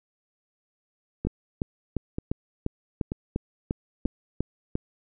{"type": "two click trains", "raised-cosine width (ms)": 3, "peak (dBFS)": [-16, -13], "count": [4, 11], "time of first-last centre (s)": [[1.25, 4.054], [1.27, 4.754]], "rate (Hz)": [1.07, 2.87], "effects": []}